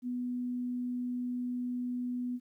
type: tone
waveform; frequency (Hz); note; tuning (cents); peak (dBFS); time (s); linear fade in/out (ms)
sine; 246.9; B3; 0; -32; 0.02-2.4; 50
effects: 12-bit